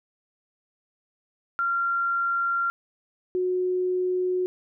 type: tone pair in turn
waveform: sine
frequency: 1380 / 365.5 Hz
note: F6 / F#4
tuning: -21 / -21 cents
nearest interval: octave + major seventh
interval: 2300 cents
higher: first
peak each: -22 dBFS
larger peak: neither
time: 1.59-2.7 / 3.35-4.46 s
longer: neither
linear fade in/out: 0 ms
effects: none